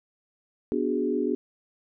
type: chord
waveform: sine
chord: G# half-diminished seventh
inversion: first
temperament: equal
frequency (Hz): 246.9 / 293.7 / 370 / 415.3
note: B3 / D4 / F#4 / G#4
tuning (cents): 0 / 0 / 0 / 0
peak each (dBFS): -29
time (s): 0.72-1.35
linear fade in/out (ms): 0
effects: none